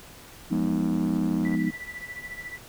sine chord, F half-diminished seventh, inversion none, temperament equal, 174.61 / 207.7 / 246.9 / 311.1 Hz, F3 / Ab3 / Cb4 / Eb4, 0 / 0 / 0 / 0 cents, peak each -28 dBFS, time 0.5-1.71 s, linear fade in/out 20 ms
click train, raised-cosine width 1 ms, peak -26 dBFS, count 95, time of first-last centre 0.53-1.55 s, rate 92.2 Hz
sine tone with tremolo, 1971 Hz, B6, 4 cents flat, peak -32 dBFS, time 1.45-2.58 s, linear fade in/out 0 ms, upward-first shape triangle, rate 14 Hz, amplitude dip 85%
effects pink hiss -47 dBFS RMS until 2.68 s

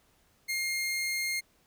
sawtooth tone, 2127 Hz, C7, 28 cents sharp, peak -26 dBFS, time 0.48-1.41 s, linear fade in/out 20 ms, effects pink hiss -67 dBFS RMS until 1.66 s

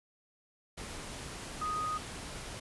sine tone in noise, 1244.5 Hz, D#6, in tune, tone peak -32 dBFS, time 1.61-1.98 s, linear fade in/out 10 ms, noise pink, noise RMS -43 dBFS, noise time 0.77-2.6 s, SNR +8 dB, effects resampled to 24000 Hz

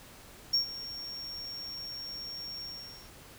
triangle tone with ADSR envelope, 5530 Hz, F8, 18 cents flat, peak -20 dBFS, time 0.53-3.11 s, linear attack 11 ms, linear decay 110 ms, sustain -17 dB, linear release 480 ms, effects tanh soft clip ceiling -18 dBFS + pink hiss -52 dBFS RMS until 3.38 s

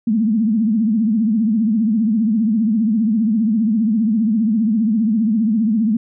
sine tone with vibrato, 219.2 Hz, A3, 6 cents flat, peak -13 dBFS, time 0.07-5.97 s, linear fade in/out 5 ms, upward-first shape triangle, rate 15 Hz, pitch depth 160 cents each way, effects none

